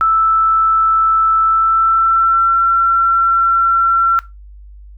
sine tone with pitch glide, 1319 to 1355.3 Hz, E6 to E6, +1 to +48 cents, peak -9 dBFS, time 0.01-4.19 s, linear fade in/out 0 ms, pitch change +47 cents, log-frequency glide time 1.43-2.6 s, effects noise-tail reverb RT60 0.2 s tail -18 dB re dry + added 50 Hz sine -34 dBFS peak until 4.97 s

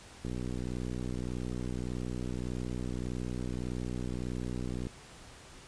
click train, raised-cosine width 3 ms, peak -24 dBFS, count 286, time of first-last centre 0.25-4.869 s, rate 61.7 Hz, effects pink hiss -52 dBFS RMS until 5.67 s + resampled to 22050 Hz

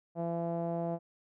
sawtooth tone with low-pass filter, 168.9 Hz, E3, 42 cents sharp, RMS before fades -34 dBFS, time 0.15-0.99 s, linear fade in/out 50 ms, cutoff 680 Hz, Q 4.1, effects none

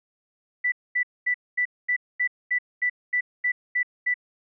sine tone bursts, 1975.5 Hz, B6, in tune, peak -20 dBFS, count 12, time 0.64-4.142 s, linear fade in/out 10 ms, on 81 ms, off 230 ms, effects none

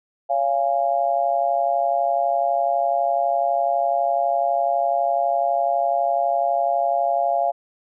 sine tone with amplitude modulation, 692 Hz, F5, 16 cents flat, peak -13 dBFS, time 0.29-7.52 s, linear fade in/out 20 ms, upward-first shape sine, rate 132 Hz, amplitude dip 100%, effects none

